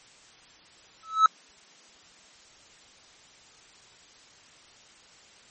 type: tone with exponential growth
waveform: triangle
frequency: 1300 Hz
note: E6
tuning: 24 cents flat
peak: -9 dBFS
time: 1.03-1.26 s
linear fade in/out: 2 ms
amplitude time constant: 49 ms
effects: white hiss -54 dBFS RMS until 5.5 s + MP3 32 kbps

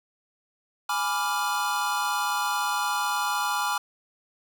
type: chord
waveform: square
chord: G# diminished seventh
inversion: none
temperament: equal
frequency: 830.6 / 987.8 / 1174.7 / 1396.9 Hz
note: G#5 / B5 / D6 / F6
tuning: 0 / 0 / 0 / 0 cents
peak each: -31 dBFS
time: 0.89-3.78 s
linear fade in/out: 5 ms
effects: none

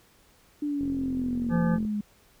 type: exponential sweep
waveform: sine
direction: down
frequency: 296.7 to 205.8 Hz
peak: -26 dBFS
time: 0.62-2.01 s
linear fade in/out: 5 ms
type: click train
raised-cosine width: 3 ms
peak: -26 dBFS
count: 47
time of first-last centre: 0.81-1.851 s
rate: 44.2 Hz
type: harmonic tone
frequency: 171.1 Hz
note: F3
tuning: 35 cents flat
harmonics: 1 / 3 / 5 / 7 / 9 / 10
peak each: -23 / -33 / -37 / -40 / -42 / -43 dBFS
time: 1.49-1.79 s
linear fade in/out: 50 ms
effects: pink hiss -60 dBFS RMS until 2.4 s

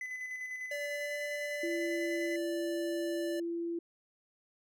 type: tone with tremolo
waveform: triangle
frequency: 2014 Hz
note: B6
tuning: 33 cents sharp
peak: -35 dBFS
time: 0.01-2.36 s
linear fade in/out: 2 ms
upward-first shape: square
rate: 10 Hz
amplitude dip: 35%
type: tone with pitch glide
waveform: square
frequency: 581 to 586.4 Hz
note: D5 to D5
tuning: -19 to -3 cents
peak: -38 dBFS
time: 0.71-3.4 s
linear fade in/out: 5 ms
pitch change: +16 cents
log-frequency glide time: 0.89-1.18 s
type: tone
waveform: sine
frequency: 339 Hz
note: E4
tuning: 49 cents sharp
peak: -33 dBFS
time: 1.63-3.79 s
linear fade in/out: 5 ms
effects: none

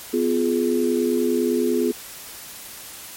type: chord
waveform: sine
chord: F diminished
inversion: second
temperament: just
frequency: 251.4 / 349.2 / 419.1 Hz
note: Cb4 / F4 / Ab4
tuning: +31 / 0 / +16 cents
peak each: -22 dBFS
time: 0.13-1.92 s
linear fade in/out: 10 ms
effects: white hiss -38 dBFS RMS until 3.16 s + MP3 64 kbps

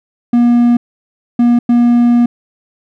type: tone bursts at uneven times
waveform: triangle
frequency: 239.3 Hz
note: A#3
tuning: 46 cents sharp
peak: -4 dBFS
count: 3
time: 0.33-0.77 / 1.39-1.59 / 1.69-2.26 s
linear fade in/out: 5 ms
effects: none

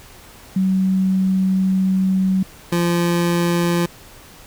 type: tone pair in turn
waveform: sine / 25% pulse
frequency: 189.1 / 172.42 Hz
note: F#3 / F3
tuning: +38 / -22 cents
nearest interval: major second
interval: 160 cents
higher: first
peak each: -14 / -12 dBFS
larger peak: second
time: 0.56-2.43 / 2.72-3.86 s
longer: first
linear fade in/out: 5 ms
effects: pink hiss -43 dBFS RMS until 4.46 s

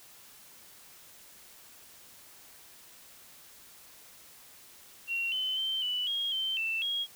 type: tone with pitch steps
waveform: sine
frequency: 2742 / 3046 / 3110 / 2971 / 3264 / 3107 / 2668 / 3284 Hz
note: F7 / F#7 / G7 / F#7 / G#7 / G7 / E7 / G#7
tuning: -32 / +50 / -14 / +6 / -31 / -16 / +20 / -20 cents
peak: -29 dBFS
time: 5.07-7.07 s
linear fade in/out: 50 ms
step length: 250 ms
effects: white hiss -54 dBFS RMS until 7.15 s

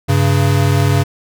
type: tone pair together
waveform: square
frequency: 97.7 / 137.89 Hz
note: G2 / C#3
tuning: -5 / -9 cents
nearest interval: tritone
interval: 596 cents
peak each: -14 dBFS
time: 0.08-1.04 s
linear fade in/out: 20 ms
effects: none

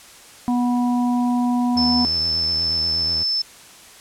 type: harmonic tone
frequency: 244.5 Hz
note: B3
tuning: 17 cents flat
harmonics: 1 / 3 / 4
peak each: -17 / -27 / -29 dBFS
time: 0.48-2.05 s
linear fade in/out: 0 ms
type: tone with vibrato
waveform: sawtooth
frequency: 82 Hz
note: E2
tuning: 9 cents flat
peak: -27 dBFS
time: 1.75-3.24 s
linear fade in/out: 20 ms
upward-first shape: triangle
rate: 8.3 Hz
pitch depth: 140 cents each way
type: tone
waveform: sine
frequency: 5274 Hz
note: E8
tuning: in tune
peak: -18 dBFS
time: 1.77-3.42 s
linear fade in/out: 5 ms
effects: white hiss -44 dBFS RMS until 4 s + low-pass 10000 Hz 12 dB/octave

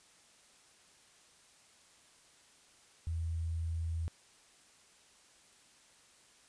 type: tone with sample-and-hold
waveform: sine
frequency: 82.41 Hz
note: E2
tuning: in tune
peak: -33 dBFS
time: 3.07-4.08 s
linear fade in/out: 0 ms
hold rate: 8820 Hz
effects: white hiss -63 dBFS RMS until 6.48 s + resampled to 22050 Hz

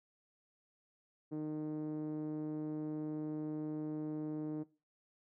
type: tone with low-pass filter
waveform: 5% pulse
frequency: 153.2 Hz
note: D#3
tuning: 27 cents flat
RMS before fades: -40 dBFS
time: 1.31-4.64 s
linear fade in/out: 20 ms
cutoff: 330 Hz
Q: 2.6
effects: noise-tail reverb RT60 0.3 s tail -18 dB re dry

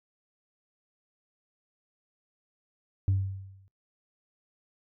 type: tone with exponential decay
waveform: sine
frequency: 96.5 Hz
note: G2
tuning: 27 cents flat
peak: -18 dBFS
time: 3.08-3.68 s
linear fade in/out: 0 ms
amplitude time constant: 130 ms
effects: noise-tail reverb RT60 0.2 s tail -23 dB re dry + tanh soft clip ceiling -19 dBFS

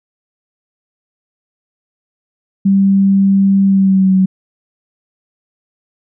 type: tone with pitch glide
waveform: sine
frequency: 195.6 to 188.5 Hz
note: G3 to F#3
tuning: -4 to +32 cents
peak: -7 dBFS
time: 2.65-4.26 s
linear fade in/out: 10 ms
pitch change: -64 cents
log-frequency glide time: 3.65-4.15 s
effects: none

